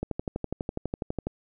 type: click train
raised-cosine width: 2 ms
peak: -16 dBFS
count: 16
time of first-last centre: 0.03-1.27 s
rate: 12.1 Hz
effects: none